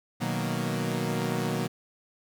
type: chord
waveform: sawtooth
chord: B major seventh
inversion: none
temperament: equal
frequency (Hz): 123.47 / 155.56 / 185 / 233.1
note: B2 / D#3 / F#3 / A#3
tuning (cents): 0 / 0 / 0 / 0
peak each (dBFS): -29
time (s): 0.2-1.68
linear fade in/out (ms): 20
effects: none